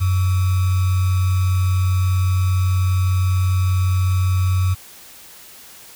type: tone with sample-and-hold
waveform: sine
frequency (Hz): 92.5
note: F#2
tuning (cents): 0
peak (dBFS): -14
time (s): 0-4.75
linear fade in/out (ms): 20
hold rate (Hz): 1225
effects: white hiss -42 dBFS RMS until 5.95 s